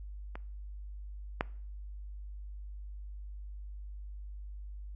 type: clicks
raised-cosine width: 0.5 ms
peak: -26 / -14 dBFS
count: 2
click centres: 0.355 / 1.409 s
effects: noise-tail reverb RT60 0.5 s tail -22 dB re dry + added 50 Hz sine -41 dBFS peak until 4.95 s